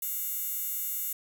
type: tone with high-pass filter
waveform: 15% pulse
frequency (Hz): 715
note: F5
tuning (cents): +41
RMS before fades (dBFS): -33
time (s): 0.02-1.13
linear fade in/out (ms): 5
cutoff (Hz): 12000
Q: 1.1
effects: none